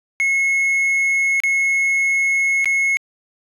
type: tone with dropouts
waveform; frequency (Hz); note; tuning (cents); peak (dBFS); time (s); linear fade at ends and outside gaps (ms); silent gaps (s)
triangle; 2177; C#7; -32; -13; 0.2-2.97; 0; 1.402-1.436 / 2.645-2.657
effects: resampled to 32000 Hz